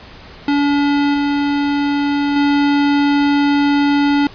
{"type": "tone with level steps", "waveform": "square", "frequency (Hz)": 286.2, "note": "D4", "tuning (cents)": -45, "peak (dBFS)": [-13, -15, -12], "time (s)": [0.48, 4.27], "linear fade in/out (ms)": 2, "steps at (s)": [1.14, 2.36], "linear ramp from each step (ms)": 2, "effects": ["pink hiss -38 dBFS RMS until 4.34 s", "resampled to 11025 Hz"]}